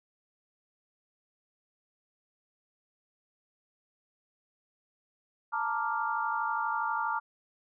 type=chord; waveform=sine; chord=Bb major seventh; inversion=third; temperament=equal; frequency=880 / 932.3 / 1174.7 / 1396.9 Hz; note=A5 / Bb5 / D6 / F6; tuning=0 / 0 / 0 / 0 cents; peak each=-34 dBFS; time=5.52-7.2 s; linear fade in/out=20 ms; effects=none